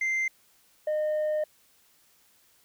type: tone pair in turn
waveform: sine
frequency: 2085 / 611.5 Hz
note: C7 / D#5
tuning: -7 / -30 cents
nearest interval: octave + major sixth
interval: 2123 cents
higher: first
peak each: -22 dBFS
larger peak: neither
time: 0.01-0.28 / 0.87-1.44 s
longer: second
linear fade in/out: 5 ms
effects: tanh soft clip ceiling -24 dBFS + white hiss -63 dBFS RMS until 2.64 s